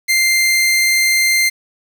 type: tone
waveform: sawtooth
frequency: 2093 Hz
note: C7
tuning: in tune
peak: -8 dBFS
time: 0.08-1.5 s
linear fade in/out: 20 ms
effects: 7-bit

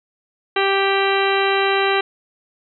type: harmonic tone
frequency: 392 Hz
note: G4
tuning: in tune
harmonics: 1 / 2 / 3 / 4 / 5 / 6 / 7 / 8 / 10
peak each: -19 / -22 / -24 / -25 / -26 / -27 / -27 / -28 / -29 dBFS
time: 0.56-2.01 s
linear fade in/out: 5 ms
effects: none

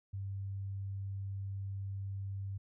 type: tone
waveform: sine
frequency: 98 Hz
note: G2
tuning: in tune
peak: -37 dBFS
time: 0.13-2.58 s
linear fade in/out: 10 ms
effects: none

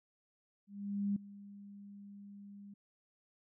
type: tone with ADSR envelope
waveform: sine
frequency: 201.4 Hz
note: G3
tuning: 47 cents sharp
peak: -30 dBFS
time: 0.67-2.74 s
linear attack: 490 ms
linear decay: 5 ms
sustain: -19 dB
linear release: 6 ms
effects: none

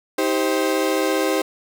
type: chord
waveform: 35% pulse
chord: C minor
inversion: first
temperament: equal with one note detuned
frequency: 317.1 / 392 / 523.3 Hz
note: Eb4 / G4 / C5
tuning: +33 / 0 / 0 cents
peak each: -21 dBFS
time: 0.18-1.42 s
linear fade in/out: 5 ms
effects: none

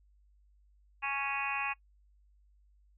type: harmonic tone with a mistuned harmonic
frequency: 277.2 Hz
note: C#4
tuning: in tune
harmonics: 3 / 4 / 5 / 6 / 7 / 8 / 9 / 10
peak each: -39 / -38 / -47 / -42 / -44 / -44 / -36 / -41 dBFS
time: 1.02-1.74 s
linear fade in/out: 20 ms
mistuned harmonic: 10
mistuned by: -20 cents
effects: noise-tail reverb RT60 0.1 s tail -22 dB re dry + added 50 Hz sine -62 dBFS peak until 2.97 s

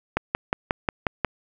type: click train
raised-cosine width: 0.5 ms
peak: -6 dBFS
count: 7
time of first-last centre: 0.17-1.247 s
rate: 5.57 Hz
effects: none

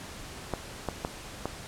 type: clicks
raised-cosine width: 1 ms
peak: -15 dBFS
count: 4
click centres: 0.537 / 0.887 / 1.049 / 1.456 s
effects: pink hiss -43 dBFS RMS until 1.67 s + low-pass 10000 Hz 12 dB/octave

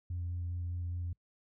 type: tone with vibrato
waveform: sine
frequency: 87.31 Hz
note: F2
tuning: in tune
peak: -33 dBFS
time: 0.1-1.13 s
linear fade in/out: 5 ms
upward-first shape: square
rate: 4.9 Hz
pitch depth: 11 cents each way
effects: noise-tail reverb RT60 0.1 s tail -26 dB re dry + tanh soft clip ceiling -31 dBFS

